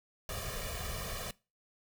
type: noise with comb filter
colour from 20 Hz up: pink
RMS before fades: -39 dBFS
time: 0.29-1.31 s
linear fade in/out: 2 ms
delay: 1.7 ms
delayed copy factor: +0.9
effects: noise-tail reverb RT60 0.3 s tail -22 dB re dry